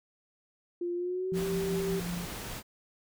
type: tone with pitch glide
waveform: sine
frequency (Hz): 349.2 to 389.7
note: F4 to G4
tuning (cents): 0 to -10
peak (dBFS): -30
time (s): 0.81-2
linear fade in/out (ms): 5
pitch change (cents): +190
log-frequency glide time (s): 0.95-1.46
type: tone with tremolo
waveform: sine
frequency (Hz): 174.61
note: F3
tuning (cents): 0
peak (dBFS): -31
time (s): 1.32-2.25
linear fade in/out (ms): 0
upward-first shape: sine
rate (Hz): 5.3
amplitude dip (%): 45
type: noise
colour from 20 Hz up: pink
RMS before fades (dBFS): -40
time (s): 1.33-2.63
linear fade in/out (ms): 50
effects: none